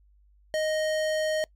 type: tone with low-pass filter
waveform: square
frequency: 622.3 Hz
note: D#5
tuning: in tune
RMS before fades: -27 dBFS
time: 0.54-1.44 s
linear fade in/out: 0 ms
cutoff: 9700 Hz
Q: 0.57
effects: noise-tail reverb RT60 0.1 s tail -24 dB re dry + added 50 Hz sine -57 dBFS peak until 1.55 s